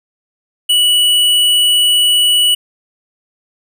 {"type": "tone", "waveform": "square", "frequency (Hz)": 2945, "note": "F#7", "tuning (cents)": -9, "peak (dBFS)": -9, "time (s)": [0.69, 2.55], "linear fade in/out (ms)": 10, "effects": []}